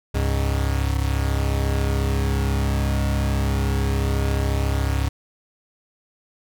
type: tone pair together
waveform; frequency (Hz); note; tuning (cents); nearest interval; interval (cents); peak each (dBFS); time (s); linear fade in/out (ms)
40% pulse; 68.3 / 102.33; C#2 / G#2; -25 / -25; perfect fifth; 700; -20 / -23; 0.14-5.09; 10
effects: none